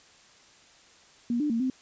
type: tone with pitch steps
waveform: sine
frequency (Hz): 238.3 / 297.4 / 229.7 / 259.1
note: A#3 / D4 / A#3 / C4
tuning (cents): +38 / +22 / -25 / -17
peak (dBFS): -24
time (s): 1.3-1.7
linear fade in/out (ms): 2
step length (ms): 100
effects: white hiss -56 dBFS RMS until 1.81 s + resampled to 16000 Hz